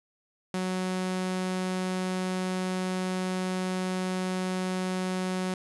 sawtooth tone, 185 Hz, F#3, in tune, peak -24 dBFS, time 0.54-5.54 s, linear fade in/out 2 ms, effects resampled to 24000 Hz + 9-bit

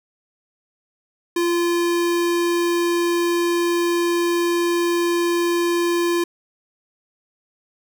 square tone, 344.7 Hz, F4, 23 cents flat, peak -18 dBFS, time 1.36-6.24 s, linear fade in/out 5 ms, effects none

